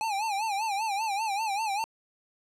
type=tone with vibrato; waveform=square; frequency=839 Hz; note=G#5; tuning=17 cents sharp; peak=-28 dBFS; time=0.01-1.84 s; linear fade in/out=0 ms; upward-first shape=sine; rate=5.1 Hz; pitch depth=130 cents each way; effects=low-pass 10000 Hz 12 dB/octave